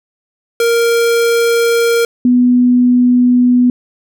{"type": "tone pair in turn", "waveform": ["square", "sine"], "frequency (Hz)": [466.2, 247], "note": ["A#4", "B3"], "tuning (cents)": [0, 0], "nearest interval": "major seventh", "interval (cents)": 1100, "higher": "first", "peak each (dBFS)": [-10, -6], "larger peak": "second", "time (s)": [[0.6, 2.05], [2.25, 3.7]], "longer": "neither", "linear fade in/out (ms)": 2, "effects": []}